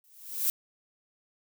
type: noise with exponential growth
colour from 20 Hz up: violet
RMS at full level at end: -24 dBFS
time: 0.04-0.5 s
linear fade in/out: 1 ms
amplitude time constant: 99 ms
effects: none